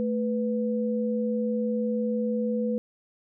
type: tone pair together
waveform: sine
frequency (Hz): 220 / 493.9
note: A3 / B4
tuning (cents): 0 / 0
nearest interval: octave + major second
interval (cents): 1400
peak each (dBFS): -26 / -28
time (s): 0-2.78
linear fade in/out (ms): 0
effects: none